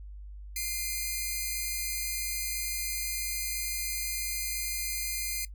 5% pulse tone pair together, 2093 / 2410 Hz, C7 / D7, 0 / +44 cents, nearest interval major second, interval 244 cents, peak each -24 / -25 dBFS, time 0.56-5.45 s, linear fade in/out 2 ms, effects noise-tail reverb RT60 0.1 s tail -19 dB re dry + added 50 Hz sine -41 dBFS peak until 5.54 s

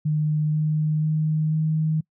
sine tone with pitch steps, 152.5 / 153.92 / 155.35 / 156.79 Hz, D#3 / D#3 / D#3 / D#3, -34 / -18 / -2 / +14 cents, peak -19 dBFS, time 0.05-2.01 s, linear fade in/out 10 ms, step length 490 ms, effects noise-tail reverb RT60 0.1 s tail -25 dB re dry

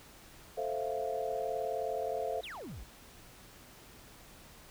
sine chord, F major seventh, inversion first, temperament equal, 440 / 523.3 / 659.3 / 698.5 Hz, A4 / C5 / E5 / F5, 0 / 0 / 0 / 0 cents, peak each -38 dBFS, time 0.57-2.41 s, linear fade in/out 10 ms
triangle exponential sweep, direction down, 4200 to 41 Hz, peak -40 dBFS, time 2.43-2.84 s, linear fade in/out 10 ms
effects pink hiss -55 dBFS RMS until 4.7 s

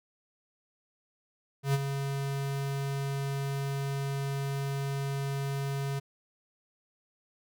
square tone with ADSR envelope, 138.5 Hz, C#3, 1 cent flat, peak -23 dBFS, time 1.63-6 s, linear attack 110 ms, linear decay 33 ms, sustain -8 dB, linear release 16 ms, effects none

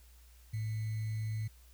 sine tone with sample-and-hold, 109.4 Hz, A2, 9 cents flat, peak -33 dBFS, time 0.53-1.48 s, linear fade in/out 10 ms, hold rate 2100 Hz, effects added 60 Hz sine -56 dBFS peak until 1.73 s + white hiss -65 dBFS RMS until 1.73 s

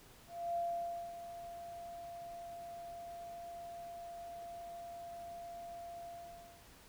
sine tone with ADSR envelope, 688 Hz, F5, 26 cents flat, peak -33 dBFS, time 0.27-6.67 s, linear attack 290 ms, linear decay 560 ms, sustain -12 dB, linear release 600 ms, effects pink hiss -60 dBFS RMS until 6.88 s

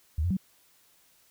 sine tone with pitch steps, 76.8 / 88.9 / 188.7 Hz, D#2 / F2 / F#3, -22 / +31 / +34 cents, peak -24 dBFS, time 0.18-0.369 s, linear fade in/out 5 ms, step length 63 ms, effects white hiss -63 dBFS RMS until 1.3 s

